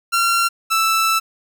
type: tone pair in turn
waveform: sawtooth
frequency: 1370 / 1321.9 Hz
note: F6 / E6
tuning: -34 / +4 cents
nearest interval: minor second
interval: 62 cents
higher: first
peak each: -11 dBFS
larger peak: neither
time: 0.12-0.49 / 0.7-1.2 s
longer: second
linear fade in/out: 20 ms
effects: none